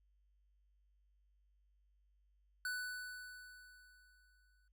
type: tone with exponential decay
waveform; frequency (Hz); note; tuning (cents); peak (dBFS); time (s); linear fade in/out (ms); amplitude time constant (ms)
square; 1491; F#6; +13; -38; 2.65-4.68; 2; 440
effects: added 50 Hz sine -70 dBFS peak until 4.72 s